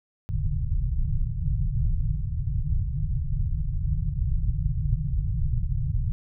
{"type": "low-pass noise", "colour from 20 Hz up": "pink", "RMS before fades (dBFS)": -25, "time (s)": [0.29, 6.12], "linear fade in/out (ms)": 0, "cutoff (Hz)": 160, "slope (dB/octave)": 96, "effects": []}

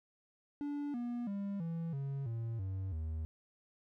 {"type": "tone with pitch steps", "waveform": "triangle", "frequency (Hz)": [289.1, 240.3, 199.76, 166.04, 138.02, 114.73, 95.37, 79.27], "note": ["D4", "B3", "G3", "E3", "C#3", "A#2", "G2", "D#2"], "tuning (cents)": [-27, -47, 33, 13, -7, -27, -47, 33], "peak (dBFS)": -34, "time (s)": [0.61, 3.25], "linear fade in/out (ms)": 0, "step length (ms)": 330, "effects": []}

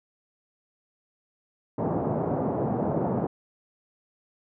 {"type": "band-pass noise", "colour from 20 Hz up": "pink", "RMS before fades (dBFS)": -27, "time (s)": [1.78, 3.27], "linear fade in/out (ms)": 5, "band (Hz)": [120, 840], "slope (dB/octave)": 24, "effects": []}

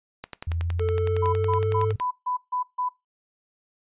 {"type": "click train", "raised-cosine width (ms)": 0.3, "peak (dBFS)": -18, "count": 20, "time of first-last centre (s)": [0.24, 1.999], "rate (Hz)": 10.8}
{"type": "exponential sweep", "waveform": "sine", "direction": "up", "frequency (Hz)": [82.3, 103.5], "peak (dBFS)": -24, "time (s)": [0.47, 1.96], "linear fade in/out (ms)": 5}
{"type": "tone", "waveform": "triangle", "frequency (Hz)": 440, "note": "A4", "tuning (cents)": 0, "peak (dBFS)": -21, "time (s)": [0.79, 1.93], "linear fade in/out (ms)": 20}
{"type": "tone bursts", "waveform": "sine", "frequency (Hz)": 997, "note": "B5", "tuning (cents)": 16, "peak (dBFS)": -24, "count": 7, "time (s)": [1.22, 2.89], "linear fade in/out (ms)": 10, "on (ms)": 110, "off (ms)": 150}
{"effects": ["noise-tail reverb RT60 0.2 s tail -20 dB re dry", "resampled to 8000 Hz"]}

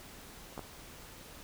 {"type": "clicks", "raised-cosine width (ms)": 1, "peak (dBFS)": -26, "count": 2, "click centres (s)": [0.578, 0.593], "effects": ["pink hiss -51 dBFS RMS until 1.43 s"]}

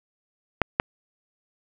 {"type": "clicks", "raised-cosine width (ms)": 0.5, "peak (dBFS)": -3, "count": 2, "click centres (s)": [0.617, 0.799], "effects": []}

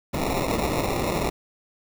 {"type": "noise with sample-and-hold", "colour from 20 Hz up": "white", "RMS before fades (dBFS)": -25, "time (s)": [0.13, 1.3], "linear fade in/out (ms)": 10, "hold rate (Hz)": 1575, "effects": []}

